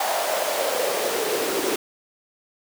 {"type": "noise with high-pass filter sweep", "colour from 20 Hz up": "pink", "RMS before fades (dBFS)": -24, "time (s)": [0, 1.76], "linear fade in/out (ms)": 5, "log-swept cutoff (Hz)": [720, 360], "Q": 4.8, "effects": []}